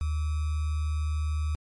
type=tone with sample-and-hold; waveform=sine; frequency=76.6 Hz; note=D#2; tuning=27 cents flat; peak=-25 dBFS; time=0.01-1.55 s; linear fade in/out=0 ms; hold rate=1225 Hz; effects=MP3 48 kbps